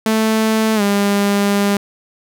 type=tone with pitch glide; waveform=sawtooth; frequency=220 to 201.7 Hz; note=A3 to G3; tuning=0 to +50 cents; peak=-9 dBFS; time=0.06-1.77 s; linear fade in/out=2 ms; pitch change=-150 cents; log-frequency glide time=0.75-0.82 s; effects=none